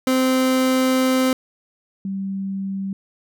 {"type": "tone pair in turn", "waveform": ["30% pulse", "sine"], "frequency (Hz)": [259.3, 194.26], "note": ["C4", "G3"], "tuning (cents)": [-15, -15], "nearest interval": "perfect fourth", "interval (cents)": 500, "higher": "first", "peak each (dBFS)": [-13, -23], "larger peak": "first", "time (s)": [[0.07, 1.33], [2.05, 2.93]], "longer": "first", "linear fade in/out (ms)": 2, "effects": []}